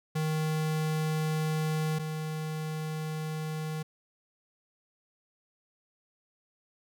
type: tone pair in turn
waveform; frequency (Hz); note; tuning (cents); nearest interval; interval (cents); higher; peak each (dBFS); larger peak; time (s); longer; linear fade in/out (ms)
square; 156.1 / 156.1; D#3 / D#3; +6 / +6; unison; 0; neither; -28 / -33; first; 0.15-1.99 / 1.99-3.83; neither; 10
effects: none